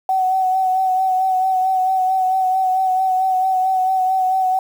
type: tone with vibrato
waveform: sine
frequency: 752 Hz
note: F#5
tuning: 28 cents sharp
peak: -14 dBFS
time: 0.09-4.59 s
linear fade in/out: 2 ms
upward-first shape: sine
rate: 4.5 Hz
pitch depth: 25 cents each way
effects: 7-bit